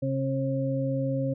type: harmonic tone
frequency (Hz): 134.5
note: C3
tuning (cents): +48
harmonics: 1 / 2 / 4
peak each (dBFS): -28 / -30 / -30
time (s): 0.02-1.34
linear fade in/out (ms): 10
effects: none